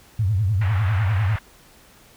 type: tone with vibrato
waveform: sine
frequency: 100.8 Hz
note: G2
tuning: 49 cents sharp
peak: -17 dBFS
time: 0.19-1.36 s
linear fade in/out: 5 ms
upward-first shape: triangle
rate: 10 Hz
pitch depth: 250 cents each way
type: band-pass noise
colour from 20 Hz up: white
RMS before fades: -34 dBFS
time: 0.61-1.39 s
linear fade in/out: 5 ms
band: 660 to 2100 Hz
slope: 24 dB/octave
effects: pink hiss -51 dBFS RMS until 2.16 s